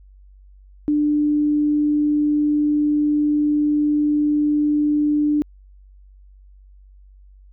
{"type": "tone", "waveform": "sine", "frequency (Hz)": 296.9, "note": "D4", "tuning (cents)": 19, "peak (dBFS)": -15, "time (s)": [0.88, 5.42], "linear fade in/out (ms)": 0, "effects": ["added 48 Hz sine -44 dBFS peak until 7.52 s"]}